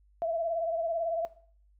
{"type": "tone with vibrato", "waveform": "sine", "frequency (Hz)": 664, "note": "E5", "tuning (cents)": 12, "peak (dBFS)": -27, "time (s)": [0.22, 1.25], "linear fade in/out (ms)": 0, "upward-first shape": "sine", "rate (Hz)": 18, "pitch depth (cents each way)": 48, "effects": ["noise-tail reverb RT60 0.5 s tail -17 dB re dry", "added 50 Hz sine -60 dBFS peak until 1.79 s"]}